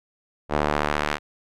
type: tone with band-pass filter sweep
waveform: sawtooth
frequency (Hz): 74.4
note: D2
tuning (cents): +23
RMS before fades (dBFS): -24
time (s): 0.49-1.19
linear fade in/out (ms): 50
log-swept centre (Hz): 730 to 1900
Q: 0.83
effects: none